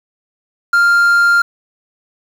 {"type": "tone with quantisation", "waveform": "triangle", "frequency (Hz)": 1396.9, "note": "F6", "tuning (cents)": 0, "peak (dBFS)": -6, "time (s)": [0.73, 1.42], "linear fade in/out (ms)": 5, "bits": 6, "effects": []}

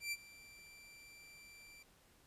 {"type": "tone with ADSR envelope", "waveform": "sawtooth", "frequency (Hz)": 2349, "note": "D7", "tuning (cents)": 0, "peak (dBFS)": -33, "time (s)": [0, 1.83], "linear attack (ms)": 120, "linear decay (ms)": 41, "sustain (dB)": -20, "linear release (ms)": 6, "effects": ["pink hiss -68 dBFS RMS until 2.26 s", "resampled to 32000 Hz"]}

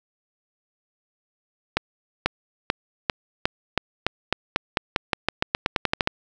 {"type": "accelerating click train", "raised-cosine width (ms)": 0.3, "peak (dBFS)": -3, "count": 21, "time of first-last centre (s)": [1.77, 6.074], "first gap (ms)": 490, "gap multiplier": 0.9, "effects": []}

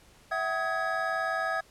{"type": "tone cluster", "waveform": "triangle", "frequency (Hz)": [657, 756, 1265, 1661], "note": ["E5", "F#5", "D#6", "G#6"], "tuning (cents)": [-6, 37, 28, 0], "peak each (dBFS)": [-31, -32, -32, -30], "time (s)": [0.31, 1.61], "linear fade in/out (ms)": 10, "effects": ["pink hiss -58 dBFS RMS until 1.7 s", "low-pass 11000 Hz 12 dB/octave"]}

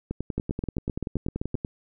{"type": "two click trains", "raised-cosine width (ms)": 3, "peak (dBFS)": [-15, -16], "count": [10, 17], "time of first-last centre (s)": [[0.38, 1.544], [0.11, 1.648]], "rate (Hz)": [7.73, 10.4], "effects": []}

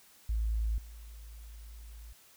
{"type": "tone with level steps", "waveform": "sine", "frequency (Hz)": 55, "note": "A1", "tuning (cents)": 0, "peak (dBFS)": [-28, -45], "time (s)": [0.29, 2.13], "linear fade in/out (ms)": 5, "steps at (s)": 0.78, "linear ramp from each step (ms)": 2, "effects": ["white hiss -60 dBFS RMS until 2.36 s"]}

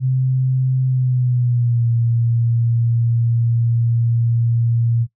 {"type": "tone with pitch glide", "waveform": "sine", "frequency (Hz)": [129.7, 116.89], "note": ["C3", "A#2"], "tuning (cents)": [-15, 5], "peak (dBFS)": -14, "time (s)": [0, 5.07], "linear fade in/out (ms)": 50, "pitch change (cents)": -180, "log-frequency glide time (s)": [0.87, 1.88], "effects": ["noise-tail reverb RT60 0.1 s tail -17 dB re dry"]}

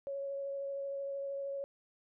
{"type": "tone with vibrato", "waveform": "sine", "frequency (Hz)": 554.4, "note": "C#5", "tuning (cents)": 0, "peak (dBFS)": -36, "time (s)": [0.07, 1.64], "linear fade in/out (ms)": 0, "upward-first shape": "triangle", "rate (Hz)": 13, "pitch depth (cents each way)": 13, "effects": []}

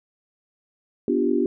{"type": "chord", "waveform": "sine", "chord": "G dominant seventh", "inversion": "first", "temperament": "equal", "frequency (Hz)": [246.9, 293.7, 349.2, 392], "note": ["B3", "D4", "F4", "G4"], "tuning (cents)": [0, 0, 0, 0], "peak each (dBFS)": -24, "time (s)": [1.08, 1.46], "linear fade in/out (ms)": 2, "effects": []}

